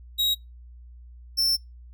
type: tone pair in turn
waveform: 45% pulse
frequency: 3812 / 5372 Hz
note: A#7 / E8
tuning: +38 / +32 cents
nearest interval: tritone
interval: 594 cents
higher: second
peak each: -21 / -20 dBFS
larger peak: second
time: 0.18-0.35 / 1.37-1.57 s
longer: second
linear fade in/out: 20 ms
effects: noise-tail reverb RT60 0.2 s tail -26 dB re dry + added 60 Hz sine -43 dBFS peak until 1.93 s